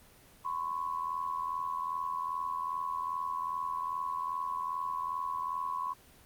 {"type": "tone pair together", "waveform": "sine", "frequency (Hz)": [1012.5, 1095], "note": ["B5", "C#6"], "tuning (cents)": [43, -22], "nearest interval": "minor second", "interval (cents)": 135, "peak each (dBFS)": [-35, -35], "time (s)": [0.44, 5.94], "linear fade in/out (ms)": 20, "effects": ["pink hiss -58 dBFS RMS until 6.25 s", "Opus 24 kbps"]}